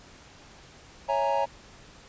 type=chord; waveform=triangle; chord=A# half-diminished seventh; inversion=first; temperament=equal; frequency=554.4 / 659.3 / 830.6 / 932.3 Hz; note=C#5 / E5 / G#5 / A#5; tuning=0 / 0 / 0 / 0 cents; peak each=-26 / -30 / -27 / -26 dBFS; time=1.08-1.46 s; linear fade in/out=20 ms; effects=pink hiss -51 dBFS RMS until 2.08 s + resampled to 16000 Hz